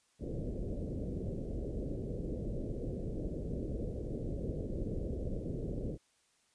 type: low-pass noise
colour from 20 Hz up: pink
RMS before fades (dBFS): -38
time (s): 0.19-5.98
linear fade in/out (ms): 50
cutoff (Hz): 550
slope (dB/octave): 48
effects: white hiss -72 dBFS RMS until 6.54 s + resampled to 22050 Hz